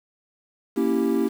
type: chord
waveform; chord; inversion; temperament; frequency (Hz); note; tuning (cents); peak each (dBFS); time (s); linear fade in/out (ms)
triangle; A# diminished seventh; none; equal; 233.1 / 277.2 / 329.6 / 392; A#3 / C#4 / E4 / G4; 0 / 0 / 0 / 0; -23; 0.76-1.29; 20
effects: 7-bit